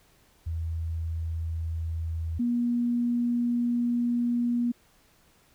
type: tone pair in turn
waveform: sine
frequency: 81.8 / 239.7 Hz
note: E2 / A#3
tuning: -13 / +48 cents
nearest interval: octave + perfect fifth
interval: 1861 cents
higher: second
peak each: -28 / -23 dBFS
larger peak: second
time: 0.46-2.39 / 2.39-4.72 s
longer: second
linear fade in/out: 10 ms
effects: pink hiss -62 dBFS RMS until 5.54 s